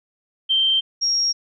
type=tone pair in turn; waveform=sine; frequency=3136 / 5588 Hz; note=G7 / F8; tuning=0 / 0 cents; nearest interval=minor seventh; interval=1000 cents; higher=second; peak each=-15 / -17 dBFS; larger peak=first; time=0.49-0.81 / 1.01-1.33 s; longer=neither; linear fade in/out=20 ms; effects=none